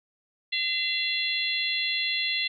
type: harmonic tone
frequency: 683 Hz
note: F5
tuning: 39 cents flat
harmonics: 3 / 4 / 5 / 6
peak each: -30 / -30 / -30 / -30 dBFS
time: 0.52-2.48 s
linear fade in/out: 10 ms
effects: MP3 96 kbps

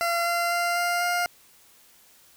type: tone with pitch steps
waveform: 20% pulse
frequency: 684 / 689.2 / 694.3 / 699.6 / 704.9 Hz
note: F5 / F5 / F5 / F5 / F5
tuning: -36 / -23 / -10 / +3 / +16 cents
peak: -18 dBFS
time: 0.01-1.26 s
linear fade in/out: 0 ms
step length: 250 ms
effects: white hiss -56 dBFS RMS until 2.36 s

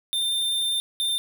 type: tone pair in turn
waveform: square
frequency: 3595 / 3595 Hz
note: A7 / A7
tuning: +36 / +36 cents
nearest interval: unison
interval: 0 cents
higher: neither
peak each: -23 dBFS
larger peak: neither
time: 0.13-0.8 / 1-1.18 s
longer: first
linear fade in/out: 0 ms
effects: none

